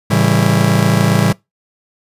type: chord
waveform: 45% pulse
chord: A dominant seventh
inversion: none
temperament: just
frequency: 110 / 137.5 / 165 / 198 Hz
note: A2 / C#3 / E3 / G3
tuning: 0 / -14 / +2 / +18 cents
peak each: -16 dBFS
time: 0.1-1.33 s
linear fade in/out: 10 ms
effects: noise-tail reverb RT60 0.2 s tail -24 dB re dry + resampled to 32000 Hz